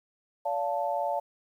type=chord; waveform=sine; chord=D minor; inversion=none; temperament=equal with one note detuned; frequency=573.9 / 698.5 / 880 Hz; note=D5 / F5 / A5; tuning=-40 / 0 / 0 cents; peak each=-31 dBFS; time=0.45-1.2 s; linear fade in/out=10 ms; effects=10-bit